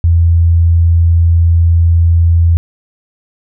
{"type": "tone", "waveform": "sine", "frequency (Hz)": 84.1, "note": "E2", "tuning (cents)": 35, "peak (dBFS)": -5, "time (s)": [0.04, 2.57], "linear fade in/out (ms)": 0, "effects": []}